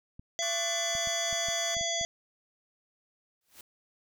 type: clicks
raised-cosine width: 5 ms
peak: -33 dBFS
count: 8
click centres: 0.195 / 0.952 / 1.073 / 1.328 / 1.486 / 1.768 / 1.811 / 2.012 s
type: harmonic tone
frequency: 675 Hz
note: E5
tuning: 41 cents sharp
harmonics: 1 / 3 / 5 / 7 / 9 / 10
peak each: -34 / -37 / -34 / -40 / -35 / -37 dBFS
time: 0.39-2.05 s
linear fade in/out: 0 ms
type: chord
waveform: sawtooth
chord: D major seventh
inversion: third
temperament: equal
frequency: 1108.7 / 1174.7 / 1480 / 1760 Hz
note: C#6 / D6 / F#6 / A6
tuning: 0 / 0 / 0 / 0 cents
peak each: -44 / -44 / -43 / -39 dBFS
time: 0.42-1.75 s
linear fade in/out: 5 ms
type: noise with exponential growth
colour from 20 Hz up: white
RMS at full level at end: -46 dBFS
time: 3.41-3.61 s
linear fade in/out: 2 ms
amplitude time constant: 43 ms
effects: none